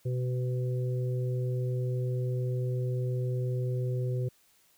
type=harmonic tone; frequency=125.7 Hz; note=B2; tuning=31 cents sharp; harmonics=1 / 3 / 4; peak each=-28 / -38 / -40 dBFS; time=0.05-4.29 s; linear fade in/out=10 ms; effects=white hiss -65 dBFS RMS until 4.77 s